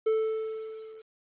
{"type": "tone with level ramp", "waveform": "triangle", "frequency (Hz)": 440, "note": "A4", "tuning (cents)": 0, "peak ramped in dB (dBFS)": [-19, -43], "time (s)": [0.06, 1.02], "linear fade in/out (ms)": 10, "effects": ["resampled to 8000 Hz", "10-bit"]}